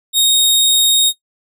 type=tone; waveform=sawtooth; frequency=3729 Hz; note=A#7; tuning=in tune; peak=-6 dBFS; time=0.13-1.13 s; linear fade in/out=50 ms; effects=noise-tail reverb RT60 0.1 s tail -19 dB re dry